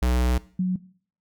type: tone pair in turn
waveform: square / sine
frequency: 61.74 / 183.63 Hz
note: B1 / F#3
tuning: 0 / -13 cents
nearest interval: octave + perfect fifth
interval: 1887 cents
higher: second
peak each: -20 dBFS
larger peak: neither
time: 0.02-0.38 / 0.59-0.76 s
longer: first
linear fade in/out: 5 ms
effects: noise-tail reverb RT60 0.5 s tail -19 dB re dry